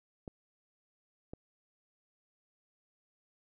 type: clicks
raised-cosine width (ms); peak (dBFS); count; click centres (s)
2; -29; 2; 0.278 / 1.335
effects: none